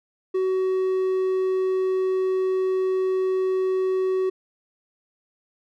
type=tone; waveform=triangle; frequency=375.6 Hz; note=F#4; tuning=26 cents sharp; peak=-18 dBFS; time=0.34-4.3 s; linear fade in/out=10 ms; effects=none

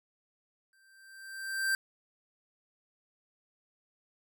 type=tone with exponential growth; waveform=square; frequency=1568 Hz; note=G6; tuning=in tune; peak=-26 dBFS; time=0.73-1.75 s; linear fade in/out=1 ms; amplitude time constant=220 ms; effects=none

